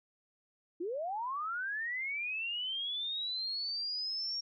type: linear sweep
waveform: sine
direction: up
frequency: 317.9 to 5588 Hz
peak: -34 dBFS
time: 0.8-4.41 s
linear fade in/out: 10 ms
effects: none